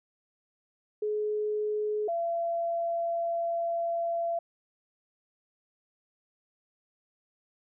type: tone pair in turn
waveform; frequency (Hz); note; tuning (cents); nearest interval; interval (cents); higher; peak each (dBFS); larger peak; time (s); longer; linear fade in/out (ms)
sine; 423.1 / 677.8; G#4 / E5; +32 / +48; minor sixth; 816; second; -27; neither; 1.02-2.08 / 2.08-4.39; second; 5
effects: none